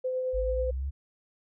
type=tone with tremolo; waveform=sine; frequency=512 Hz; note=C5; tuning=38 cents flat; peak=-26 dBFS; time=0.04-0.71 s; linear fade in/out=10 ms; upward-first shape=triangle; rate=9.3 Hz; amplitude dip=30%
type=exponential sweep; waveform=sine; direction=up; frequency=49.92 to 71.1 Hz; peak=-29 dBFS; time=0.33-0.91 s; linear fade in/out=20 ms
effects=none